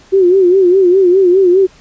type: tone with vibrato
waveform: sine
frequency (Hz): 370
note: F#4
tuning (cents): 0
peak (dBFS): -5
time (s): 0.12-1.67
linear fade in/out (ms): 20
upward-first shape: sine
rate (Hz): 4.9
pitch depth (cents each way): 100
effects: pink hiss -44 dBFS RMS until 1.8 s + resampled to 16000 Hz